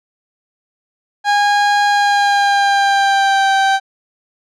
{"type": "tone with pitch glide", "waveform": "30% pulse", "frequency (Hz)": [819, 778.9], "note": ["G#5", "G5"], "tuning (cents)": [-24, -11], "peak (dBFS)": -8, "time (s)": [1.24, 3.8], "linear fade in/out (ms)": 50, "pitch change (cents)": -87, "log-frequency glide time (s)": [1.86, 3.55], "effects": ["low-pass 5000 Hz 12 dB/octave"]}